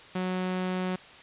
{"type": "tone", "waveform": "sawtooth", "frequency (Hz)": 184.1, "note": "F#3", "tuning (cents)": -8, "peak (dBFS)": -24, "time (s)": [0.15, 0.96], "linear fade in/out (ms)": 5, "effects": ["white hiss -49 dBFS RMS until 1.22 s", "resampled to 8000 Hz"]}